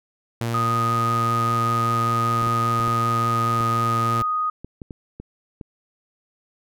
sawtooth tone with pitch glide, 116.54 to 115.87 Hz, A#2 to A#2, 0 to -10 cents, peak -19 dBFS, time 0.41-4.22 s, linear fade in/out 0 ms, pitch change -10 cents, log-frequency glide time 3.23-3.66 s
sine tone, 1244.5 Hz, D#6, in tune, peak -20 dBFS, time 0.54-4.5 s, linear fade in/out 5 ms
clicks, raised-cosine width 3 ms, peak -22 dBFS, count 10, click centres 2.423 / 2.47 / 2.801 / 2.879 / 3.607 / 4.646 / 4.818 / 4.908 / 5.2 / 5.612 s
effects none

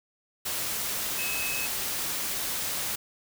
sine tone in noise, 2576 Hz, E7, 41 cents flat, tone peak -32 dBFS, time 1.18-1.67 s, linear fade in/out 10 ms, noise white, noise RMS -31 dBFS, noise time 0.45-2.96 s, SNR -4 dB, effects none

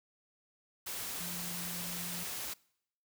sine tone in noise, 174.61 Hz, F3, in tune, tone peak -44 dBFS, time 1.2-2.24 s, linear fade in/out 10 ms, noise white, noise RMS -40 dBFS, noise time 0.86-2.54 s, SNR -7 dB, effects noise-tail reverb RT60 0.7 s tail -24 dB re dry

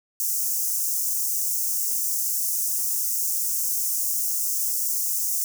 white high-pass noise, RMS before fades -25 dBFS, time 0.2-5.44 s, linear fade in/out 0 ms, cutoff 5700 Hz, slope 48 dB/octave, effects none

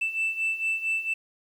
sine beating tone pair, 2650 / 2654.4 Hz, E7 / E7, +9 / +11 cents, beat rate 4.4 Hz, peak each -29 / -25 dBFS, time 0.01-1.14 s, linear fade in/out 10 ms, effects tanh soft clip ceiling -21 dBFS + 9-bit

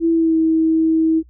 sine tone with pitch glide, 331.4 to 321.6 Hz, E4 to E4, +9 to -43 cents, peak -12 dBFS, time 0-1.23 s, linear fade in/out 50 ms, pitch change -52 cents, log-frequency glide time 0.1-0.37 s, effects noise-tail reverb RT60 0.1 s tail -26 dB re dry + added 60 Hz sine -44 dBFS peak until 1.29 s

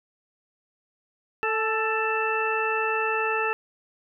harmonic tone with a mistuned harmonic, 441.8 Hz, A4, 7 cents sharp, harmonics 1 / 2 / 3 / 4 / 6, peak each -28 / -30 / -29 / -30 / -29 dBFS, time 1.43-3.53 s, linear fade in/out 0 ms, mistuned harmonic 2, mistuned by -27 cents, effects none

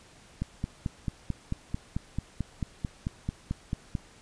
click train, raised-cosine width 5 ms, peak -17 dBFS, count 17, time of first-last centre 0.42-3.952 s, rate 4.53 Hz, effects pink hiss -55 dBFS RMS until 4.21 s + resampled to 22050 Hz

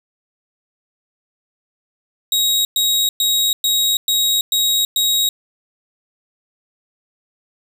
sawtooth tone bursts, 3799 Hz, A#7, 32 cents sharp, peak -11 dBFS, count 7, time 2.32-5.29 s, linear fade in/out 2 ms, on 330 ms, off 110 ms, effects none

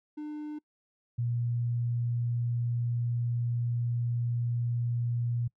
triangle / sine tone pair in turn, 300.7 / 119.33 Hz, D4 / A#2, +41 / +41 cents, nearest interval octave + major third, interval 1600 cents, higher first, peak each -33 / -27 dBFS, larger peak second, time 0.17-0.59 / 1.18-5.48 s, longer second, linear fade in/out 10 ms, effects noise-tail reverb RT60 0.1 s tail -25 dB re dry

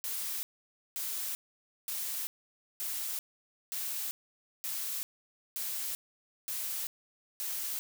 blue noise bursts, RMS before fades -36 dBFS, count 9, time 0.04-7.79 s, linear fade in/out 0 ms, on 390 ms, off 530 ms, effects none

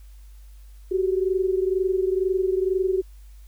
sine tone pair together, 371.8 / 393.9 Hz, F#4 / G4, +8 / +8 cents, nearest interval minor second, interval 100 cents, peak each -21 / -25 dBFS, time 0.91-3.02 s, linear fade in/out 10 ms, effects added 50 Hz sine -42 dBFS peak until 3.47 s + white hiss -61 dBFS RMS until 3.47 s

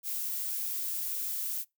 violet noise, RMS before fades -34 dBFS, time 0.03-1.65 s, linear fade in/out 50 ms, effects noise-tail reverb RT60 0.2 s tail -24 dB re dry

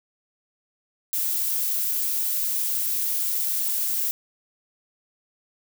violet noise, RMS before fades -25 dBFS, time 1.13-4.11 s, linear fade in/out 0 ms, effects none

